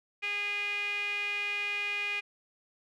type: tone with band-pass filter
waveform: sawtooth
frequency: 409.8 Hz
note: G#4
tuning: 23 cents flat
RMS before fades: -33 dBFS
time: 0.22-2.21 s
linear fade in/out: 20 ms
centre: 2400 Hz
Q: 9.2
effects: none